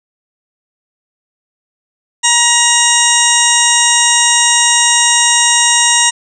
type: harmonic tone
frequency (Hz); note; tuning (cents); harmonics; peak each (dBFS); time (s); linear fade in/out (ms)
950; A#5; +33; 1 / 2 / 3 / 4 / 6 / 7 / 8 / 9; -16 / -16 / -16 / -16 / -16 / -16 / -16 / -16; 2.23-6.11; 20
effects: none